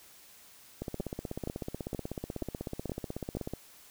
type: two click trains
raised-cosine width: 2 ms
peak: -21 / -22 dBFS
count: 6 / 45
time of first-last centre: 1-3.37 / 0.82-3.536 s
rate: 2.11 / 16.2 Hz
effects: white hiss -56 dBFS RMS until 3.9 s